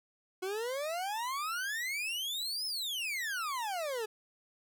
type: exponential two-way sweep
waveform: 40% pulse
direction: up then down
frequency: 362.7 to 5274 to 418.6 Hz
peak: -33 dBFS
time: 0.42-4.06 s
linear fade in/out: 10 ms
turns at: 2.66 s
effects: none